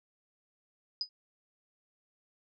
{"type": "tone with exponential decay", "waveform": "sine", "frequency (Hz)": 4978, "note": "D#8", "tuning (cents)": 0, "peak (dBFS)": -26, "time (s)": [1.01, 1.09], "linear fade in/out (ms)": 1, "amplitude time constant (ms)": 17, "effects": []}